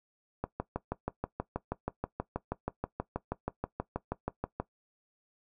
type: click train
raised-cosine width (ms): 1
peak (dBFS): -18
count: 27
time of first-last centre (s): 0.44-4.6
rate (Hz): 6.25
effects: noise-tail reverb RT60 0.1 s tail -17 dB re dry